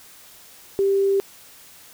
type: tone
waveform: sine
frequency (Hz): 393.3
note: G4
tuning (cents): +6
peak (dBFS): -16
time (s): 0.79-1.2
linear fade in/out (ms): 0
effects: white hiss -47 dBFS RMS until 1.93 s